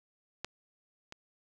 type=clicks; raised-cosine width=0.2 ms; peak=-18 / -27 dBFS; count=2; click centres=0.446 / 1.124 s; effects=none